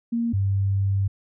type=tone pair in turn; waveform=sine; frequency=233.1 / 98.19 Hz; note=A#3 / G2; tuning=0 / +3 cents; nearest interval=octave + minor third; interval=1497 cents; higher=first; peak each=-21 / -19 dBFS; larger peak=second; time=0.12-0.33 / 0.33-1.08 s; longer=second; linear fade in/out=10 ms; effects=none